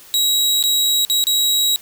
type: tone with dropouts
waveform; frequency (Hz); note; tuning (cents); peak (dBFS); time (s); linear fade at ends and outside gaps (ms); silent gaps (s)
sawtooth; 3851; B7; -44; -11; 0.14-1.76; 0; 0.627-0.638 / 1.05-1.099 / 1.24-1.269
effects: white hiss -43 dBFS RMS until 1.81 s